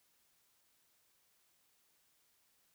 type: silence
effects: white hiss -74 dBFS RMS until 2.74 s